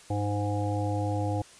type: harmonic tone with a mistuned harmonic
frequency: 103.2 Hz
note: G#2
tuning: 10 cents flat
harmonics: 1 / 3 / 5 / 7 / 8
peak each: -28 / -33 / -35 / -36 / -37 dBFS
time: 0.1-1.42 s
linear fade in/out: 5 ms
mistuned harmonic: 1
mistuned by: -27 cents
effects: white hiss -52 dBFS RMS until 1.59 s + resampled to 22050 Hz